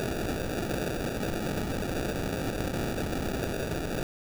violet noise with sample-and-hold, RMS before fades -31 dBFS, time 0-4.03 s, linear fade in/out 0 ms, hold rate 1050 Hz, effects none

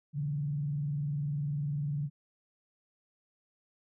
sine tone with vibrato, 145.7 Hz, D3, 13 cents flat, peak -30 dBFS, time 0.13-2.1 s, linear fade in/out 50 ms, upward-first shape square, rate 20 Hz, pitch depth 110 cents each way, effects none

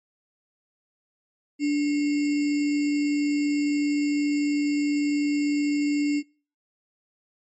sine tone with sample-and-hold, 291.6 Hz, D4, 12 cents flat, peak -20 dBFS, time 1.59-6.23 s, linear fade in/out 50 ms, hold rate 2450 Hz, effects noise-tail reverb RT60 0.4 s tail -25 dB re dry + MP3 32 kbps

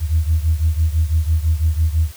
sine beating tone pair, 77.78 / 83.78 Hz, D#2 / E2, 0 / +29 cents, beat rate 6 Hz, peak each -15 / -18 dBFS, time 0-2.12 s, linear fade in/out 50 ms, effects tanh soft clip ceiling -6 dBFS + white hiss -42 dBFS RMS until 2.16 s

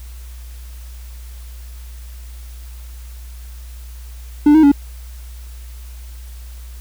triangle tone with pitch steps, 295.1 / 314.5 / 284.1 Hz, D4 / D#4 / C#4, +8 / +19 / +43 cents, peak -4 dBFS, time 4.46-4.718 s, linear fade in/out 5 ms, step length 86 ms, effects added 60 Hz sine -31 dBFS peak until 6.8 s + white hiss -46 dBFS RMS until 6.8 s

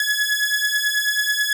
sawtooth beating tone pair, 1689 / 1698.2 Hz, G#6 / G#6, +29 / +38 cents, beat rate 9.2 Hz, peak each -18 dBFS, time 0-1.53 s, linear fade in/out 2 ms, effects none

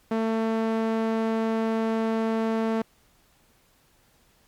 sawtooth tone with band-pass filter, 223.5 Hz, A3, 27 cents sharp, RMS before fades -25 dBFS, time 0.11-2.82 s, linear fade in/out 5 ms, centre 470 Hz, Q 0.53, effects pink hiss -62 dBFS RMS until 4.47 s + MP3 96 kbps

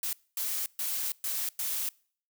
blue noise bursts at uneven times, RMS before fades -32 dBFS, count 5, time 0.03-0.13 / 0.37-0.66 / 0.79-1.12 / 1.24-1.49 / 1.59-1.89 s, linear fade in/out 2 ms, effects noise-tail reverb RT60 0.5 s tail -25 dB re dry

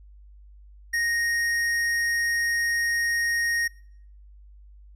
sine tone with hard clipping, 1864.7 Hz, A#6, in tune, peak -24 dBFS, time 0.93-3.68 s, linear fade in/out 10 ms, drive 11 dB, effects noise-tail reverb RT60 0.7 s tail -25 dB re dry + added 50 Hz sine -46 dBFS peak until 4.95 s

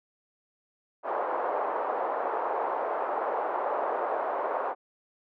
white band-pass noise, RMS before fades -30 dBFS, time 1.03-4.75 s, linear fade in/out 50 ms, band 450 to 1000 Hz, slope 24 dB/octave, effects none

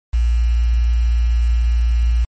sine tone with quantisation, 58.27 Hz, A#1, in tune, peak -12 dBFS, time 0.13-2.25 s, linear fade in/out 10 ms, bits 6, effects MP3 32 kbps

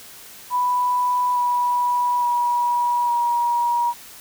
sine tone with pitch steps, 989 / 977.1 / 965.3 / 953.7 Hz, B5 / B5 / B5 / A#5, +2 / -19 / -40 / +39 cents, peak -17 dBFS, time 0.5-3.94 s, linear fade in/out 50 ms, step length 860 ms, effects white hiss -42 dBFS RMS until 4.2 s

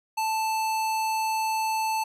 square tone, 880 Hz, A5, in tune, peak -25 dBFS, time 0.17-2.04 s, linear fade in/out 10 ms, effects resampled to 32000 Hz

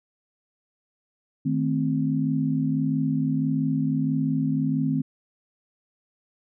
sine chord, A diminished, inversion second, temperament equal, 155.56 / 220 / 261.6 Hz, Eb3 / A3 / C4, 0 / 0 / 0 cents, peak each -25 / -29 / -24 dBFS, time 1.45-5.02 s, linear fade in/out 10 ms, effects none

